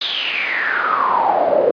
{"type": "noise with band-pass filter sweep", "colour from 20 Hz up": "brown", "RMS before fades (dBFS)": -17, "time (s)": [0.01, 1.71], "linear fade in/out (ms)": 5, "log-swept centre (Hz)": [3800, 490], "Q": 8.1, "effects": ["high-pass 300 Hz 12 dB/octave", "resampled to 11025 Hz"]}